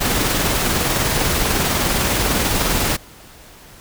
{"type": "noise with tremolo", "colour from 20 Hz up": "pink", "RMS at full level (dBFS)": -17, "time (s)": [0, 2.97], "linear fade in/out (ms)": 20, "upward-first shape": "sine", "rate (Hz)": 20, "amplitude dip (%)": 30, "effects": ["pink hiss -43 dBFS RMS until 3.8 s"]}